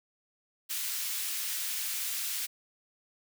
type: high-pass noise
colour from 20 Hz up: white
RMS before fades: -34 dBFS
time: 0.69-2.47 s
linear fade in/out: 20 ms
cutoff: 1900 Hz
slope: 12 dB/octave
effects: none